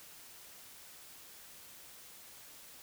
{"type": "silence", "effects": ["white hiss -54 dBFS RMS until 2.82 s"]}